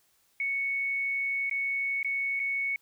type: tone with dropouts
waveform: sine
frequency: 2217 Hz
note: C#7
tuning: in tune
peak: -27 dBFS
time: 0.4-2.76 s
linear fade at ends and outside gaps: 2 ms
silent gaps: 1.497-1.511 / 2.03-2.046 / 2.395-2.399 s
effects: white hiss -68 dBFS RMS until 2.81 s